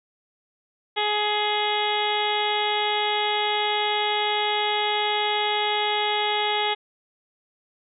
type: harmonic tone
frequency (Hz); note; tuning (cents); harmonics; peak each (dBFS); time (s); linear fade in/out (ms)
419.3; G#4; +17; 1 / 2 / 3 / 4 / 5 / 6 / 7 / 8 / 9; -29 / -25 / -35 / -35 / -30 / -36 / -33 / -28 / -35; 0.96-6.75; 20
effects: none